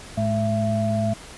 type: tone cluster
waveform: sine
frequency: 108.1 / 213 / 670 Hz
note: A2 / G#3 / E5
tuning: -30 / +44 / +28 cents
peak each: -24 dBFS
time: 0.17-1.14 s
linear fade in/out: 10 ms
effects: pink hiss -41 dBFS RMS until 1.37 s + resampled to 24000 Hz